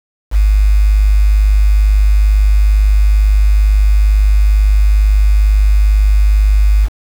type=tone with quantisation; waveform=sine; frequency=51.1 Hz; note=G#1; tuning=27 cents flat; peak=-6 dBFS; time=0.31-6.89 s; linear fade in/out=50 ms; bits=5; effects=none